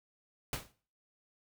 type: noise with exponential decay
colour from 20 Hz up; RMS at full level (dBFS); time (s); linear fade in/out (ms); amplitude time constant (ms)
pink; -33; 0.53-0.72; 1; 40
effects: noise-tail reverb RT60 0.4 s tail -17 dB re dry